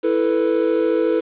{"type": "chord", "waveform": "triangle", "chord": "E suspended fourth", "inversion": "none", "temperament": "equal", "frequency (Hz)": [329.6, 440, 493.9], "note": ["E4", "A4", "B4"], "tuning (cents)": [0, 0, 0], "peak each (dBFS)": -18, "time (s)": [0.03, 1.21], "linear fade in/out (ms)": 20, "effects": ["resampled to 8000 Hz", "7-bit"]}